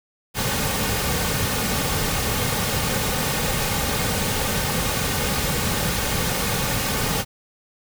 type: noise with comb filter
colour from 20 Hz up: pink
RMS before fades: -23 dBFS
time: 0.34-7.25 s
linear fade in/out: 50 ms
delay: 3 ms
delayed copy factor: -0.5
effects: none